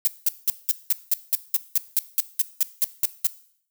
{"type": "noise bursts", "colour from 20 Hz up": "violet", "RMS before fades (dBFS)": -19, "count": 16, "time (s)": [0.05, 3.268], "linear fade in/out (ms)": 0, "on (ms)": 23, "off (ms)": 190, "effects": ["noise-tail reverb RT60 0.6 s tail -17 dB re dry"]}